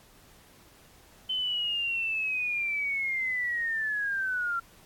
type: linear sweep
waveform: sine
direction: down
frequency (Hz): 3065 to 1362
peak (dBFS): -27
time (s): 1.29-4.6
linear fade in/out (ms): 10
effects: pink hiss -57 dBFS RMS until 4.85 s + AAC 64 kbps